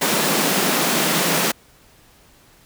pink high-pass noise, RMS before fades -19 dBFS, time 0.01-1.52 s, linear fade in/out 10 ms, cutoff 150 Hz, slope 96 dB/octave, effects pink hiss -52 dBFS RMS until 2.65 s

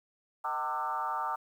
sine tone with frequency modulation, 1046.5 Hz, C6, in tune, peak -30 dBFS, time 0.44-1.36 s, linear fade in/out 10 ms, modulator 141 Hz, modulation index 2.1, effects 10-bit

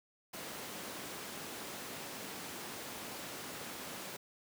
pink high-pass noise, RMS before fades -45 dBFS, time 0.33-4.17 s, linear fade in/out 10 ms, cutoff 200 Hz, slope 12 dB/octave, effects none

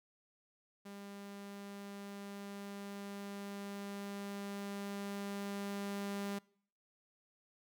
sawtooth tone with level ramp, 200.4 Hz, G3, 38 cents sharp, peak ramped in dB -44 to -34 dBFS, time 0.85-6.39 s, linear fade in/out 10 ms, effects noise-tail reverb RT60 0.6 s tail -24 dB re dry

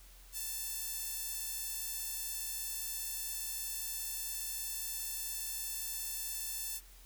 sawtooth tone with high-pass filter, 883 Hz, A5, 6 cents sharp, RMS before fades -40 dBFS, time 0.32-6.81 s, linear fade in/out 50 ms, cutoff 8200 Hz, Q 0.65, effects added 43 Hz sine -55 dBFS peak until 7.05 s + white hiss -60 dBFS RMS until 7.05 s

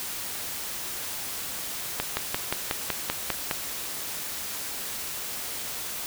slowing click train, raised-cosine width 0.3 ms, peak -9 dBFS, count 9, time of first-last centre 2-3.512 s, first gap 170 ms, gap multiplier 1.03, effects white hiss -34 dBFS RMS until 6.06 s

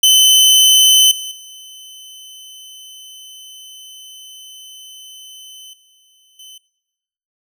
sawtooth tone with level steps, 3044 Hz, F#7, 48 cents sharp, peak -4 / -22 / -32 / -48 / -33 dBFS, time 0.03-6.58 s, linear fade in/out 5 ms, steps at 1.11 / 1.31 / 5.73 / 6.39 s, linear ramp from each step 5 ms, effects noise-tail reverb RT60 1.0 s tail -22 dB re dry

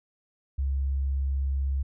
sine tone, 68.1 Hz, C#2, 30 cents flat, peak -24 dBFS, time 0.58-1.83 s, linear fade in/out 10 ms, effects none

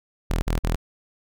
sawtooth tone bursts, 41 Hz, E1, 9 cents flat, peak -17 dBFS, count 3, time 0.3-0.756 s, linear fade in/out 0 ms, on 120 ms, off 48 ms, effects none

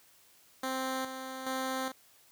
10% pulse tone with tremolo, 261.9 Hz, C4, 2 cents sharp, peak -24 dBFS, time 0.63-1.92 s, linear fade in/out 5 ms, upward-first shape square, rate 1.2 Hz, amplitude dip 55%, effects white hiss -62 dBFS RMS until 2.31 s + high-pass 60 Hz 12 dB/octave

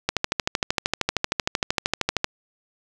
click train, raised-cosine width 0.2 ms, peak -3 dBFS, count 29, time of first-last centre 0.09-2.244 s, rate 13 Hz, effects none

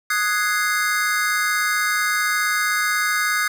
square chord, Ab dominant seventh, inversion second, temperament equal, 1244.5 / 1480 / 1661.2 / 2093 Hz, Eb6 / Gb6 / Ab6 / C7, 0 / 0 / 0 / 0 cents, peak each -25 dBFS, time 0.1-3.48 s, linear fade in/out 5 ms, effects 9-bit

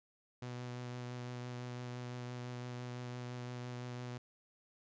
sawtooth tone with vibrato, 123.3 Hz, B2, 2 cents flat, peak -38 dBFS, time 0.42-4.18 s, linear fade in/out 5 ms, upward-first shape triangle, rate 5.9 Hz, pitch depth 15 cents each way, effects resampled to 16000 Hz

